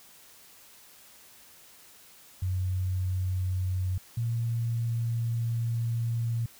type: tone pair in turn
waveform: sine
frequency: 92.5 / 116.29 Hz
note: F#2 / A#2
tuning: 0 / -4 cents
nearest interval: major third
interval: 396 cents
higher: second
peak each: -26 dBFS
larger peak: neither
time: 2.42-3.98 / 4.17-6.46 s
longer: second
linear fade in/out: 5 ms
effects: white hiss -54 dBFS RMS until 6.59 s